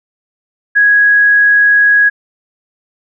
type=tone; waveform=sine; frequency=1661.2 Hz; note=G#6; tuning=in tune; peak=-5 dBFS; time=0.75-2.1 s; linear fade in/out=20 ms; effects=none